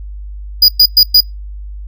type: tone bursts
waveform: square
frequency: 4918 Hz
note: D#8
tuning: 21 cents flat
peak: -3 dBFS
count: 4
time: 0.62-1.206 s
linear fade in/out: 5 ms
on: 64 ms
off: 110 ms
effects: noise-tail reverb RT60 0.2 s tail -24 dB re dry + added 50 Hz sine -24 dBFS peak until 1.87 s